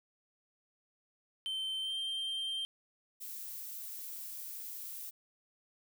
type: tone with pitch glide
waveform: triangle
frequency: 3103 to 3155 Hz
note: G7 to G7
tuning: -18 to +10 cents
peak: -33 dBFS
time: 1.46-2.65 s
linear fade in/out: 0 ms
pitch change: +28 cents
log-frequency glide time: 1.81-1.93 s
type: noise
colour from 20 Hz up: violet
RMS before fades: -44 dBFS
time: 3.2-5.11 s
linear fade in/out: 20 ms
effects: none